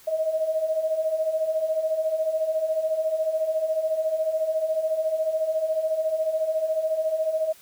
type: beating tone pair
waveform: sine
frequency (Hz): 622.3 / 636.3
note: D#5 / D#5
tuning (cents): 0 / +39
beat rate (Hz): 14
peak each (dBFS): -29 / -23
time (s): 0.07-7.53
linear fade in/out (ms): 10
effects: white hiss -52 dBFS RMS until 7.61 s